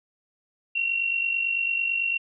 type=tone with amplitude modulation; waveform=sine; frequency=2738 Hz; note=F7; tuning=35 cents flat; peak=-20 dBFS; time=0.75-2.18 s; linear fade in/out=10 ms; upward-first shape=sine; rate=49 Hz; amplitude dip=60%; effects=none